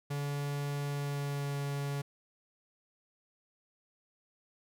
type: tone with pitch glide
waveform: 45% pulse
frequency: 143.2 to 141.47 Hz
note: D3 to C#3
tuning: -43 to +36 cents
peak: -33 dBFS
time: 0.1-2.02 s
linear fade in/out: 10 ms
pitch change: -21 cents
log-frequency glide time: 0.87-1.58 s
effects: none